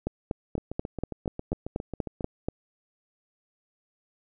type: two click trains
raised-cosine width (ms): 2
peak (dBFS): -14 / -20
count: 11 / 13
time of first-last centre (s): 0.07-2.485 / 0.58-2.208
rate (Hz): 4.14 / 7.37
effects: none

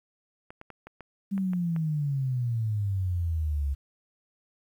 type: clicks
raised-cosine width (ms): 0.5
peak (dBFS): -28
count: 8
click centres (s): 0.505 / 0.614 / 0.703 / 0.87 / 1.007 / 1.379 / 1.534 / 1.763
type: exponential sweep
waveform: sine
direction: down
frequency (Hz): 200 to 67.9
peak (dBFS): -25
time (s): 1.31-3.75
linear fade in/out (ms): 20
effects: 10-bit

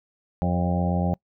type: harmonic tone with a mistuned harmonic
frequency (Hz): 88.3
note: F2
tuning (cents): +20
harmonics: 1 / 2 / 3 / 4 / 5 / 6 / 7 / 8 / 9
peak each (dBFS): -26 / -23 / -35 / -38 / -39 / -33 / -34 / -36 / -32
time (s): 0.42-1.14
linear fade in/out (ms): 0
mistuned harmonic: 6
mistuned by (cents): +32
effects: noise-tail reverb RT60 0.1 s tail -25 dB re dry

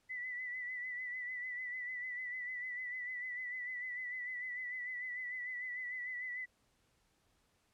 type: tone with vibrato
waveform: sine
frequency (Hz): 1988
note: B6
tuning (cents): +11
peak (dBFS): -39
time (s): 0.09-6.46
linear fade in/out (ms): 20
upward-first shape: sine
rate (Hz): 6.7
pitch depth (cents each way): 41
effects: pink hiss -75 dBFS RMS until 7.73 s + low-pass 11000 Hz 12 dB/octave

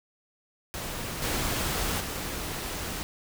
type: noise with level steps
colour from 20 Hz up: pink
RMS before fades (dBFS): -35 / -29 / -34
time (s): 0.74-3.03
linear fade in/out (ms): 0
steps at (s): 1.22 / 2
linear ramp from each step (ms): 5
effects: none

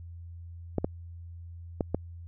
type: clicks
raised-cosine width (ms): 2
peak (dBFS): -13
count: 4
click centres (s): 0.783 / 0.845 / 1.808 / 1.946
effects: added 85 Hz sine -41 dBFS peak until 2.27 s

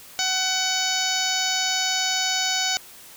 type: harmonic tone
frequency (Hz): 750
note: F#5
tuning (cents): +23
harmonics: 1 / 2 / 3 / 4 / 5 / 6 / 7 / 8 / 9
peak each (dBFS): -30 / -30 / -30 / -30 / -30 / -30 / -30 / -30 / -30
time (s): 0.19-2.77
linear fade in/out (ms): 0
effects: white hiss -45 dBFS RMS until 3.16 s

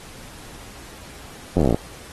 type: slowing click train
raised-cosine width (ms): 2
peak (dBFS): -5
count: 13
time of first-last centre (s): 1.57-1.745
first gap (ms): 11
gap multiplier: 1.05
effects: pink hiss -42 dBFS RMS until 2.12 s + AAC 32 kbps

